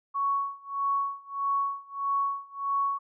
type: tone with tremolo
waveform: sine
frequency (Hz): 1113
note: C#6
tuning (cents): +7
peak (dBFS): -23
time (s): 0.14-2.99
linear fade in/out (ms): 20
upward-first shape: sine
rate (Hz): 1.6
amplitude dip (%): 95
effects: none